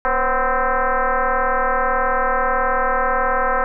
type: tone with frequency modulation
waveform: sine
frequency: 277.2 Hz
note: C#4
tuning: in tune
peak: -15 dBFS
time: 0.05-3.64 s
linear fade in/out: 0 ms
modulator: 258 Hz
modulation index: 5.4
effects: none